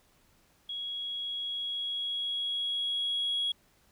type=tone with level ramp; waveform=sine; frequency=3322 Hz; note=G#7; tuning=in tune; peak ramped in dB=-34 to -26 dBFS; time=0.69-3.52 s; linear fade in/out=5 ms; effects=tanh soft clip ceiling -24 dBFS + pink hiss -66 dBFS RMS until 3.91 s